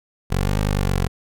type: exponential two-way sweep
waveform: 15% pulse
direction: up then down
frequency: 44.75 to 51.91 to 44.75 Hz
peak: -12 dBFS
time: 0.3-1.08 s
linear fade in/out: 20 ms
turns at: 0.59 s
effects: none